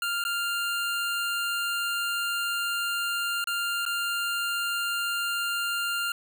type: tone with dropouts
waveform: 25% pulse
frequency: 1396.9 Hz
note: F6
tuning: in tune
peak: -23 dBFS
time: 0.02-6.12 s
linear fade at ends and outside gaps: 2 ms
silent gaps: 0.24-0.25 / 3.442-3.472 / 3.853-3.862 s
effects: none

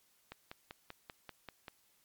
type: click train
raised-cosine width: 0.3 ms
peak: -29 dBFS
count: 8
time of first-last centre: 0.32-1.682 s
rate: 5.14 Hz
effects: white hiss -71 dBFS RMS until 2.04 s + MP3 96 kbps

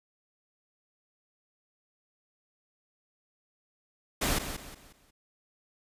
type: noise with echo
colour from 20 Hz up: pink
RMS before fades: -28 dBFS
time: 4.21-4.39 s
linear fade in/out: 10 ms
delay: 180 ms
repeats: 4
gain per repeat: -9 dB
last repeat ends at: 5.11 s
effects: resampled to 32000 Hz

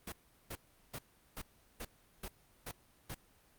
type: noise bursts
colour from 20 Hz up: pink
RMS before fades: -43 dBFS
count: 8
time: 0.07-3.146 s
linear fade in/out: 5 ms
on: 52 ms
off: 380 ms
effects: pink hiss -67 dBFS RMS until 3.58 s + Opus 32 kbps

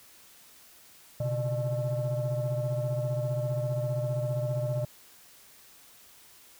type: tone cluster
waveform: sine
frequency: 124.2 / 139.3 / 602 Hz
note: B2 / C#3 / D5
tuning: +10 / +9 / +43 cents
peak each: -28 / -33 / -30 dBFS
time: 1.2-4.85 s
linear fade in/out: 5 ms
effects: tanh soft clip ceiling -23 dBFS + white hiss -55 dBFS RMS until 6.59 s

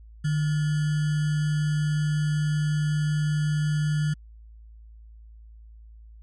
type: tone with sample-and-hold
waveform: sine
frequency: 150.9 Hz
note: D3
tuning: 47 cents sharp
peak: -21 dBFS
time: 0.24-4.14 s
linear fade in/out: 10 ms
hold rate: 1575 Hz
effects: added 55 Hz sine -44 dBFS peak until 6.22 s + MP3 48 kbps

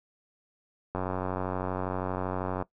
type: click train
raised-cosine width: 1 ms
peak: -17 dBFS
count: 156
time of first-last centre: 0.95-2.624 s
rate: 92.6 Hz
effects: noise-tail reverb RT60 0.1 s tail -19 dB re dry

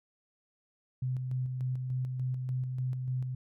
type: tone with tremolo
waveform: sine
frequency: 128 Hz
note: C3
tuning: 38 cents flat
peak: -29 dBFS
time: 1.02-3.35 s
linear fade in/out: 5 ms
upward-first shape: square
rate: 3.4 Hz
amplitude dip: 35%
effects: none

